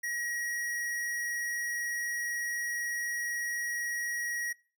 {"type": "tone", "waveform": "square", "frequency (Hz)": 1902, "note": "A#6", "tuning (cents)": 34, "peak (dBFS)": -33, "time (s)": [0.03, 4.53], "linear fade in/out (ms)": 10, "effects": ["noise-tail reverb RT60 0.4 s tail -23 dB re dry"]}